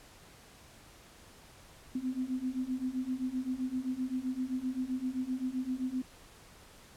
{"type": "beating tone pair", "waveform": "sine", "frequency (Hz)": [252.2, 259.9], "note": ["B3", "C4"], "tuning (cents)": [36, -11], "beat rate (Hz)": 7.7, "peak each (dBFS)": [-36, -34], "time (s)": [1.95, 6.02], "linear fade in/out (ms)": 5, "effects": ["pink hiss -56 dBFS RMS until 6.96 s", "low-pass 12000 Hz 12 dB/octave"]}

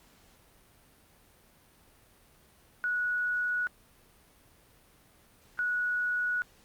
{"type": "tone pair in turn", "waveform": "sine", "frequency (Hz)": [1465, 1465], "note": ["F#6", "F#6"], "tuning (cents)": [-18, -18], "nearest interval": "unison", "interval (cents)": 0, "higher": "neither", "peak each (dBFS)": -27, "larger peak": "neither", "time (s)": [[2.84, 3.67], [5.59, 6.42]], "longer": "neither", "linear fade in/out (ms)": 0, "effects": ["pink hiss -61 dBFS RMS until 6.64 s", "Opus 48 kbps"]}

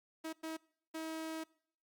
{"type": "tone bursts at uneven times", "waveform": "sawtooth", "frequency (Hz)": 320, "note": "D#4", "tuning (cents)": 49, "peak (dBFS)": -36, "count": 3, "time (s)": [[0.24, 0.33], [0.43, 0.57], [0.94, 1.44]], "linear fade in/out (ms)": 10, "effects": ["noise-tail reverb RT60 0.6 s tail -23 dB re dry", "Opus 48 kbps"]}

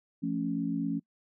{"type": "chord", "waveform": "sine", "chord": "F augmented", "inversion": "none", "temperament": "equal with one note detuned", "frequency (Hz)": [172.01, 220, 277.2], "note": ["F3", "A3", "C#4"], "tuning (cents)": [-26, 0, 0], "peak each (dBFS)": [-34, -34, -31], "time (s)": [0.22, 1], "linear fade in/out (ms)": 20, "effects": ["noise-tail reverb RT60 0.1 s tail -25 dB re dry"]}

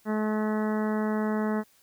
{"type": "harmonic tone", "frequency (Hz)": 214.6, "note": "A3", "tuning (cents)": -43, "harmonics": [1, 2, 3, 4, 5, 6, 7, 8, 9], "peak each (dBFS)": [-26, -32, -36, -38, -40, -42, -43, -44, -45], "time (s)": [0.05, 1.64], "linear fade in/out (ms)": 50, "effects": ["white hiss -62 dBFS RMS until 1.82 s"]}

